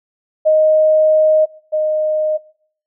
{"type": "tone pair in turn", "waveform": "sine", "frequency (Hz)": [622.3, 617.6], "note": ["D#5", "D#5"], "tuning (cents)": [0, -13], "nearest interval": "unison", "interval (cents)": 13, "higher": "first", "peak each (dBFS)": [-8, -13], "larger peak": "first", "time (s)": [[0.45, 1.46], [1.72, 2.38]], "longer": "first", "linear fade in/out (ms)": 20, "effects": ["noise-tail reverb RT60 0.6 s tail -22 dB re dry"]}